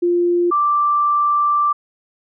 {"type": "tone pair in turn", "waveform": "sine", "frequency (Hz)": [349.2, 1174.6], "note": ["F4", "D6"], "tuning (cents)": [0, 0], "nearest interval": "octave + major sixth", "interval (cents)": 2100, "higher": "second", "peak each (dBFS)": -13, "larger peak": "neither", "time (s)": [[0.02, 0.51], [0.51, 1.73]], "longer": "second", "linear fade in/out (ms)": 10, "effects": []}